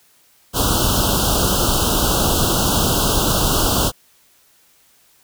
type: band-stop noise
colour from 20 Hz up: pink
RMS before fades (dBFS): -17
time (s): 0.53-3.92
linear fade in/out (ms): 50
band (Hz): 1500 to 2800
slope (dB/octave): 96
effects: white hiss -55 dBFS RMS until 5.23 s